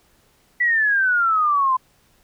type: exponential sweep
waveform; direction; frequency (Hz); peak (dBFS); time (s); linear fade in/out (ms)
sine; down; 1975.5 to 1016; -15; 0.6-1.77; 10
effects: pink hiss -59 dBFS RMS until 2.23 s